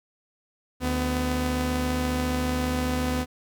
sawtooth tone pair together, 74.68 / 251.2 Hz, D2 / B3, +30 / +30 cents, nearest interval octave + major sixth, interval 2100 cents, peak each -24 / -22 dBFS, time 0.8-3.26 s, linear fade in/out 50 ms, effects none

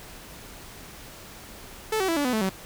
sawtooth tone with pitch steps, 437 / 380.4 / 331.2 / 288.3 / 251 / 218.5 / 190.22 Hz, A4 / F#4 / E4 / D4 / B3 / A3 / F#3, -12 / +48 / +8 / -32 / +28 / -12 / +48 cents, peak -19 dBFS, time 1.92-2.494 s, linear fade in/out 5 ms, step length 82 ms, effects pink hiss -44 dBFS RMS until 2.65 s

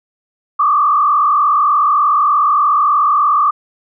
sine tone with frequency modulation, 1174.7 Hz, D6, in tune, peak -9 dBFS, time 0.59-3.51 s, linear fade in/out 10 ms, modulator 43.3 Hz, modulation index 1.4, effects none

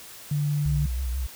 sine tone, 146.83 Hz, D3, in tune, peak -22 dBFS, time 0.31-0.86 s, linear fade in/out 5 ms
sine tone with vibrato, 63.2 Hz, B1, 41 cents sharp, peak -25 dBFS, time 0.65-1.27 s, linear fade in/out 10 ms, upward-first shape sine, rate 6.1 Hz, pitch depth 100 cents each way
effects white hiss -44 dBFS RMS until 1.35 s

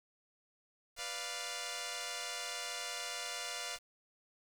5% pulse chord, B diminished, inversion none, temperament equal, 493.9 / 587.3 / 698.5 Hz, B4 / D5 / F5, 0 / 0 / 0 cents, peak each -34 / -34 / -30 dBFS, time 0.96-3.79 s, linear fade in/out 50 ms, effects low-pass 12000 Hz 12 dB/octave + 9-bit

